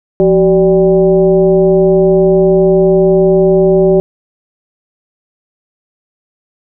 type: tone with frequency modulation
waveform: sine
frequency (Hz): 380.4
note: F#4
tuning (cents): +48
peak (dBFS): -5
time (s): 0.2-4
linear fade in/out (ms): 0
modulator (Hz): 207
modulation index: 0.93
effects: none